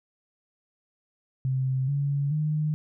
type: tone with pitch steps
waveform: sine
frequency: 131.3 / 141.54 / 152.58 Hz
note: C3 / C#3 / D#3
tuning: +6 / +36 / -34 cents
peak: -23 dBFS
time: 1.45-2.74 s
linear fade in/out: 0 ms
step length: 430 ms
effects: none